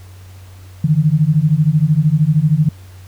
sine beating tone pair, 146.9 / 159.9 Hz, D3 / D#3, +1 / +48 cents, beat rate 13 Hz, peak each -13 dBFS, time 0.84-2.69 s, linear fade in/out 5 ms, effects added 93 Hz sine -35 dBFS peak until 3.07 s + pink hiss -47 dBFS RMS until 3.07 s

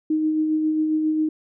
sine tone with tremolo, 311.1 Hz, D#4, in tune, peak -17 dBFS, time 0.1-1.29 s, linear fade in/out 5 ms, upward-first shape sine, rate 7.4 Hz, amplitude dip 30%, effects none

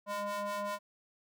square ring-modulated tone, 203.6 Hz, G#3, 34 cents flat, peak -32 dBFS, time 0.06-0.79 s, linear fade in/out 50 ms, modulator 817 Hz, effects none

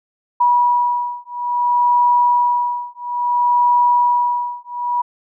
sine beating tone pair, 970 / 970.59 Hz, B5 / B5, -31 / -30 cents, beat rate 0.59 Hz, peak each -16 dBFS, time 0.4-5.02 s, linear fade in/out 10 ms, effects none

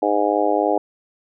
harmonic tone, 103.3 Hz, G#2, 9 cents flat, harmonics 3 / 4 / 5 / 6 / 7 / 8, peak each -23 / -23 / -23 / -23 / -23 / -23 dBFS, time 0.02-0.78 s, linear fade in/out 5 ms, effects none

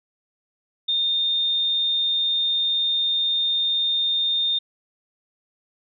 sine tone, 3641 Hz, A#7, 41 cents flat, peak -19 dBFS, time 0.88-4.59 s, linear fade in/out 10 ms, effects none

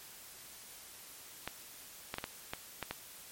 clicks, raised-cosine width 0.3 ms, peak -20 dBFS, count 7, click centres 1.476 / 2.141 / 2.184 / 2.241 / 2.535 / 2.827 / 2.91 s, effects white hiss -52 dBFS RMS until 3.31 s + MP3 64 kbps

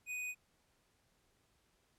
triangle tone with hard clipping, 2489 Hz, D#7, in tune, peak -40 dBFS, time 0.06-0.35 s, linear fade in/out 50 ms, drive 18 dB, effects pink hiss -75 dBFS RMS until 1.98 s + low-pass 12000 Hz 12 dB/octave

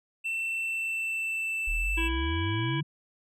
triangle tone with pitch glide, 2683 to 2649 Hz, E7 to E7, +30 to +8 cents, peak -27 dBFS, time 0.24-2.09 s, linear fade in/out 20 ms, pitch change -22 cents, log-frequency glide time 0.56-1.75 s
sine exponential sweep, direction up, 35.41 to 152.7 Hz, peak -28 dBFS, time 1.67-2.83 s, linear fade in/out 10 ms
harmonic tone, 329.6 Hz, E4, in tune, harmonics 1 / 3 / 5 / 7 / 9 / 10, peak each -32 / -37 / -39 / -38 / -40 / -42 dBFS, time 1.97-2.81 s, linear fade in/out 10 ms
effects none

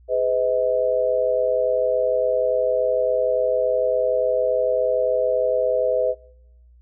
sine tone cluster, 416.4 / 507 / 634 Hz, G#4 / B4 / D#5, +5 / +45 / +32 cents, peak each -27 / -20 / -22 dBFS, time 0.08-6.15 s, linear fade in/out 50 ms, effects noise-tail reverb RT60 0.8 s tail -23 dB re dry + added 60 Hz sine -48 dBFS peak until 6.81 s

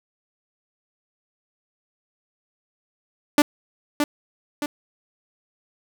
sawtooth tone with echo, 293.7 Hz, D4, in tune, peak -8 dBFS, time 3.38-3.42 s, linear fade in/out 2 ms, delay 620 ms, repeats 2, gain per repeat -6 dB, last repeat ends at 4.66 s, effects none

